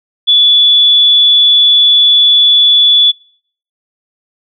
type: tone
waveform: sine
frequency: 3440 Hz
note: A7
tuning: 40 cents flat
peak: -4 dBFS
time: 0.27-3.12 s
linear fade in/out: 20 ms
effects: noise-tail reverb RT60 0.6 s tail -26 dB re dry